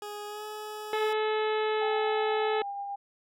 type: tone with pitch glide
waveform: 20% pulse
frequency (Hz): 415.3 to 425.3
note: G#4 to G#4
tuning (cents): 0 to +41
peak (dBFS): -32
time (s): 0.02-1.13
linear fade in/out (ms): 2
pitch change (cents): +41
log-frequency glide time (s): 0.27-0.45
type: harmonic tone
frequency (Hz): 431.6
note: A4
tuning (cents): -33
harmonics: 1 / 2 / 3 / 4 / 5 / 6 / 7 / 8 / 9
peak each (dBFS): -27 / -33 / -37 / -39 / -41 / -43 / -44 / -45 / -46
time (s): 0.93-2.62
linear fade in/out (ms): 2
type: tone with tremolo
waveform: sine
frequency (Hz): 802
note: G5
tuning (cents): +39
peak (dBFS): -32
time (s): 1.81-2.96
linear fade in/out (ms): 10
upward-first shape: sine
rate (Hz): 8.3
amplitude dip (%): 25
effects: none